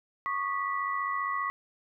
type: tone cluster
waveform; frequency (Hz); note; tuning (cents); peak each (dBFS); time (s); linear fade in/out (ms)
sine; 1111 / 1206 / 1961; C#6 / D6 / B6; +4 / +46 / -13; -30 / -36 / -35; 0.26-1.5; 0
effects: none